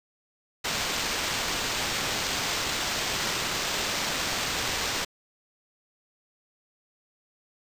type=noise with sample-and-hold; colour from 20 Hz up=blue; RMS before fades=-29 dBFS; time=0.64-5.05 s; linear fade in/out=10 ms; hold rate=11025 Hz; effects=resampled to 32000 Hz